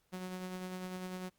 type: tone with tremolo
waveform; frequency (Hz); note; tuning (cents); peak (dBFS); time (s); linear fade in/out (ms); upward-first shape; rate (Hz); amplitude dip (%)
sawtooth; 183.9; F#3; -10; -35; 0.12-1.3; 20; sine; 10; 35
effects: pink hiss -75 dBFS RMS until 1.38 s + Opus 48 kbps